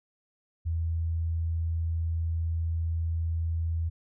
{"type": "tone", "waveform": "sine", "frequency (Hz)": 82.41, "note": "E2", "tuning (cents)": 0, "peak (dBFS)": -26, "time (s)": [0.65, 3.9], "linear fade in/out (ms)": 20, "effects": []}